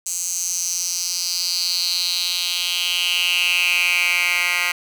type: tone with high-pass filter sweep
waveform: 10% pulse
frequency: 176.7 Hz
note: F3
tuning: 21 cents sharp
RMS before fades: -21 dBFS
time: 0.06-4.72 s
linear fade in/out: 5 ms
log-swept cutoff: 7100 to 1900 Hz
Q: 4.9
effects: none